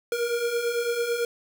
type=beating tone pair; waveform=square; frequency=466.2 / 475.2 Hz; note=A#4 / A#4; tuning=0 / +33 cents; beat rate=9 Hz; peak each=-32 / -26 dBFS; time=0.12-1.25 s; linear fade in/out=2 ms; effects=none